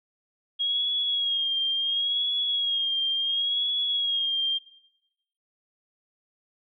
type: tone with vibrato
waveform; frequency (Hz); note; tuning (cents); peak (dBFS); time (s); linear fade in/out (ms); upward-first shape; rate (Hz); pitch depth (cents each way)
sine; 3278; G#7; -23; -23; 0.59-4.59; 20; sine; 0.71; 50
effects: noise-tail reverb RT60 0.9 s tail -19 dB re dry